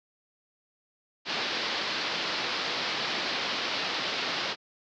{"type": "low-pass noise", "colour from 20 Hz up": "white", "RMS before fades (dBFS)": -31, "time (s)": [1.25, 4.56], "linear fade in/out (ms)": 50, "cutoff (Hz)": 4900, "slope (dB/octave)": 48, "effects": ["high-pass 200 Hz 12 dB/octave"]}